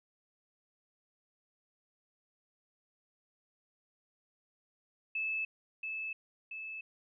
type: tone with echo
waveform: sine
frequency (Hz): 2614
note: E7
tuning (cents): -15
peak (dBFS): -32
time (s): 5.15-5.45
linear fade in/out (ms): 5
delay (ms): 680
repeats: 2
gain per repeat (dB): -4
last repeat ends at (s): 6.81
effects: none